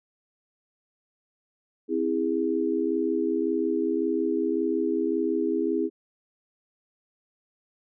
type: chord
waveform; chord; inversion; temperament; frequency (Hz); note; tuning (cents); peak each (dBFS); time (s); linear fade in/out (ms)
sine; C augmented; none; just; 261.6 / 327 / 408.8; C4 / E4 / G#4; 0 / -14 / -27; -29 / -26 / -27; 1.88-5.9; 50
effects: none